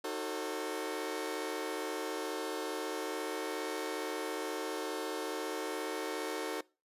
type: chord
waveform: sawtooth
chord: D# diminished seventh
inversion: none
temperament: just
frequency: 311.1 / 373.4 / 448 / 537.6 Hz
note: D#4 / F#4 / A4 / C5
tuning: 0 / +16 / +31 / +47 cents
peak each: -38 / -37 / -35 / -39 dBFS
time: 0.04-6.61 s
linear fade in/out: 5 ms
effects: noise-tail reverb RT60 0.3 s tail -22 dB re dry + resampled to 32000 Hz